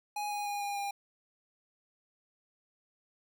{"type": "tone with pitch steps", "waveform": "square", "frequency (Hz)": [830.6, 823.9, 817.3, 810.7, 804.2], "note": ["G#5", "G#5", "G#5", "G#5", "G5"], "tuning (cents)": [0, -14, -28, -42, 44], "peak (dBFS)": -34, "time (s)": [0.16, 0.91], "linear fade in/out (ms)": 5, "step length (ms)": 150, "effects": []}